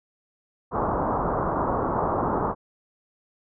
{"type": "low-pass noise", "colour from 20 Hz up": "white", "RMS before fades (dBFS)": -25, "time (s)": [0.71, 2.55], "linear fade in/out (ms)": 50, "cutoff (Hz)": 1200, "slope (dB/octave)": 48, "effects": []}